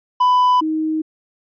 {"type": "tone pair in turn", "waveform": ["triangle", "sine"], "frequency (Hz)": [997, 314], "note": ["B5", "D#4"], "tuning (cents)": [16, 16], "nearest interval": "octave + minor sixth", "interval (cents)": 2000, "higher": "first", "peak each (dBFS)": [-9, -17], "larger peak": "first", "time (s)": [[0.2, 0.61], [0.61, 1.02]], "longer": "neither", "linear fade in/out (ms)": 10, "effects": ["resampled to 11025 Hz"]}